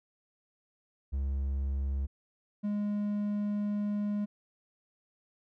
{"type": "tone pair in turn", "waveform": "triangle", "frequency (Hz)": [68.4, 206.6], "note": ["C#2", "G#3"], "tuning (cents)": [-23, -9], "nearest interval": "octave + perfect fifth", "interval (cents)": 1914, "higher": "second", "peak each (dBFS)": -27, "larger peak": "neither", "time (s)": [[1.12, 2.07], [2.63, 4.26]], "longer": "second", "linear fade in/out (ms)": 20, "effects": []}